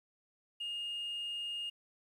sine tone, 2840 Hz, F7, 28 cents sharp, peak -35 dBFS, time 0.6-1.7 s, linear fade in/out 10 ms, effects tanh soft clip ceiling -34 dBFS + 11-bit

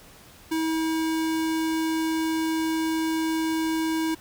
square tone, 321.1 Hz, E4, 45 cents flat, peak -24 dBFS, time 0.51-4.15 s, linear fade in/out 10 ms, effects pink hiss -50 dBFS RMS until 4.2 s

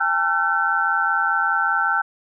sine tone cluster, 803 / 888 / 1354 / 1523 Hz, G5 / A5 / E6 / F#6, +41 / +16 / +46 / +50 cents, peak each -26 / -26 / -21 / -21 dBFS, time 0-2.02 s, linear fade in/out 10 ms, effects none

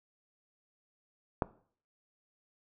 click, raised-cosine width 1 ms, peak -13 dBFS, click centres 1.422 s, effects noise-tail reverb RT60 0.5 s tail -19 dB re dry

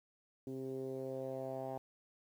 10% pulse tone with low-pass filter sweep, 132.1 Hz, C3, 17 cents sharp, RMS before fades -42 dBFS, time 0.47-1.78 s, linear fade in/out 2 ms, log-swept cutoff 330 to 790 Hz, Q 3.3, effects 11-bit

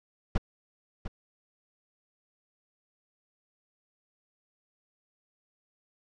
brown noise with echo, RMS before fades -24 dBFS, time 0.35-0.38 s, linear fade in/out 5 ms, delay 700 ms, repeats 1, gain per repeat -11 dB, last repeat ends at 1.08 s, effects low-pass 4000 Hz 12 dB/octave

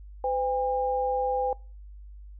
sine tone pair together, 508 / 806.4 Hz, B4 / G5, +49 / +49 cents, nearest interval minor sixth, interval 800 cents, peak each -27 dBFS, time 0.24-1.53 s, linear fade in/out 2 ms, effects noise-tail reverb RT60 0.4 s tail -25 dB re dry + added 50 Hz sine -42 dBFS peak until 2.39 s

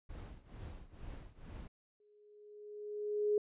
brown noise with tremolo, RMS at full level -45 dBFS, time 0.09-1.68 s, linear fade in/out 10 ms, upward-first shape triangle, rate 2.2 Hz, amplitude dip 90%
sine tone with exponential growth, 417.7 Hz, G#4, 10 cents sharp, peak -27 dBFS, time 2-3.38 s, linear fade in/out 2 ms, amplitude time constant 300 ms
effects resampled to 8000 Hz

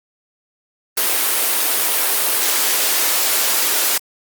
white high-pass noise, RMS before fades -17 dBFS, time 0.97-3.98 s, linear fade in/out 5 ms, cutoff 310 Hz, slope 24 dB/octave, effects Opus 32 kbps

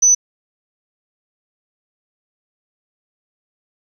sine tone, 6000 Hz, F#8, 23 cents sharp, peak -8 dBFS, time 0.02-0.15 s, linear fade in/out 10 ms, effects 8-bit

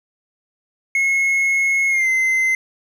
triangle tone with pitch glide, 2173 to 2065 Hz, C#7 to C7, -35 to -23 cents, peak -13 dBFS, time 0.95-2.55 s, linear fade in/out 2 ms, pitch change -88 cents, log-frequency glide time 1.89-2.08 s, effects none

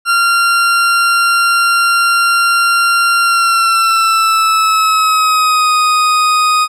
40% pulse tone with pitch glide, 1382 to 1245.5 Hz, F6 to D#6, -19 to +1 cents, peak -8 dBFS, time 0.05-6.68 s, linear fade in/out 50 ms, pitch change -180 cents, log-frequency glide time 3.22-5.72 s, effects low-pass 11000 Hz 12 dB/octave

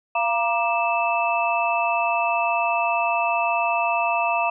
sine tone cluster, 688 / 943 / 1184 / 2635 Hz, F5 / A#5 / D6 / E7, -26 / +20 / +14 / -1 cents, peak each -23 / -24 / -28 / -25 dBFS, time 0.15-4.5 s, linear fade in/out 5 ms, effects none

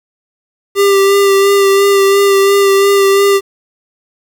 square tone with vibrato, 396 Hz, G4, 18 cents sharp, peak -7 dBFS, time 0.75-3.41 s, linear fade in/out 50 ms, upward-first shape sine, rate 2.9 Hz, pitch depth 20 cents each way, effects 7-bit

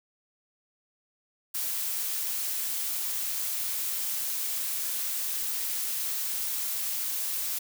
blue noise, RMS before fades -31 dBFS, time 1.54-7.59 s, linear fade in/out 10 ms, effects none

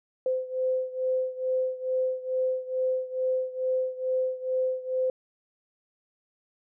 sine beating tone pair, 514 / 516.3 Hz, C5 / C5, -31 / -23 cents, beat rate 2.3 Hz, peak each -27 / -30 dBFS, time 0.26-5.1 s, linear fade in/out 2 ms, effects none

